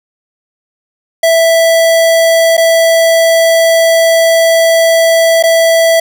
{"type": "tone with dropouts", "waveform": "square", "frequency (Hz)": 659.3, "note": "E5", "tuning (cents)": 0, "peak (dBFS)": -6, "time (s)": [1.23, 6], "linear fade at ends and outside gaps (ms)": 5, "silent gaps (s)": [[2.569, 2.577], [5.427, 5.436]], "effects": []}